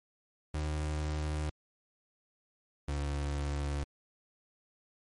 35% pulse tone pair in turn, 76 / 71.98 Hz, D#2 / D2, -40 / -34 cents, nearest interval minor second, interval 94 cents, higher first, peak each -30 / -30 dBFS, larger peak neither, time 0.54-1.5 / 2.88-3.84 s, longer neither, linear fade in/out 5 ms, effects MP3 48 kbps

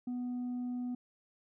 triangle tone with tanh clipping, 246.9 Hz, B3, in tune, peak -35 dBFS, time 0.07-0.95 s, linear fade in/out 5 ms, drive 7 dB, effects none

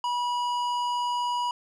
sine tone with tanh clipping, 972 Hz, B5, 28 cents flat, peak -27 dBFS, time 0.04-1.51 s, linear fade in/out 2 ms, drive 13 dB, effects none

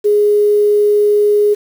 sine tone with quantisation, 415.3 Hz, G#4, in tune, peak -8 dBFS, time 0.04-1.55 s, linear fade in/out 20 ms, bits 6, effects none

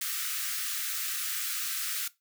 white high-pass noise, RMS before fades -33 dBFS, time 0.01-2.08 s, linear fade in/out 5 ms, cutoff 1200 Hz, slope 96 dB/octave, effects noise-tail reverb RT60 0.2 s tail -18 dB re dry

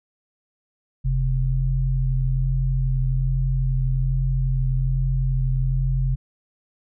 sine tone pair together, 43.43 / 131.5 Hz, F1 / C3, -9 / +9 cents, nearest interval octave + perfect fifth, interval 1918 cents, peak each -21 dBFS, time 1.04-6.16 s, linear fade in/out 20 ms, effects none

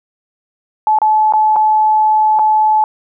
sine tone with dropouts, 862 Hz, A5, 36 cents flat, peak -8 dBFS, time 0.87-2.84 s, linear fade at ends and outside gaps 1 ms, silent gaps 0.987-1.017 / 1.324-1.336 / 1.56-1.564 / 2.389-2.393 s, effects none

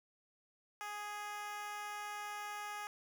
10% pulse tone with high-pass filter, 415.3 Hz, G#4, in tune, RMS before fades -44 dBFS, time 0.81-2.87 s, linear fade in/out 0 ms, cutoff 860 Hz, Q 1.8, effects none

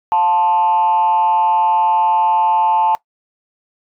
sine tone with frequency modulation, 880 Hz, A5, in tune, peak -10 dBFS, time 0.12-2.95 s, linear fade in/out 0 ms, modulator 172 Hz, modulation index 0.5, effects noise-tail reverb RT60 0.1 s tail -20 dB re dry + tanh soft clip ceiling -7 dBFS

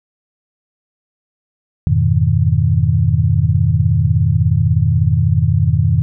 sine chord, F half-diminished seventh, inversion none, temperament equal, 87.31 / 103.83 / 123.47 / 155.56 Hz, F2 / Ab2 / Cb3 / Eb3, 0 / 0 / 0 / 0 cents, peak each -16 dBFS, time 1.87-6.02 s, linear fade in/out 0 ms, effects none

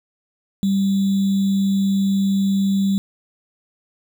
sine tone with sample-and-hold, 196 Hz, G3, in tune, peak -15 dBFS, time 0.63-2.98 s, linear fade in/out 0 ms, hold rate 3675 Hz, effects none

